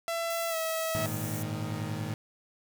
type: tone with pitch glide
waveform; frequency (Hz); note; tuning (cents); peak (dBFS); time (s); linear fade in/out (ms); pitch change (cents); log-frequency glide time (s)
sawtooth; 670 to 646.8; E5 to E5; +28 to -33; -26; 0.08-1.06; 0; -61; 0.49-0.56
type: high-pass noise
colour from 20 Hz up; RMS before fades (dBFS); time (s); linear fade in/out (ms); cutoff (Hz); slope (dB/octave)
white; -41; 0.3-1.43; 5; 5500; 96
type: chord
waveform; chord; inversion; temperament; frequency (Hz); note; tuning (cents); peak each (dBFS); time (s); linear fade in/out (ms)
30% pulse; Ab suspended second; none; equal with one note detuned; 103.83 / 114.14 / 155.56; Ab2 / Bb2 / Eb3; 0 / -36 / 0; -34; 0.95-2.14; 0
effects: none